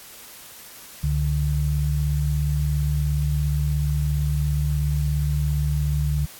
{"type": "tone pair together", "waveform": "sine", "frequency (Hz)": [68.9, 145.99], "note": ["C#2", "D3"], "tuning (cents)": [-10, -10], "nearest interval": "octave + minor second", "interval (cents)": 1300, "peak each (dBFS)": -22, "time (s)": [1.03, 6.26], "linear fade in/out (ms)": 10, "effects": ["white hiss -43 dBFS RMS until 6.39 s", "AAC 64 kbps"]}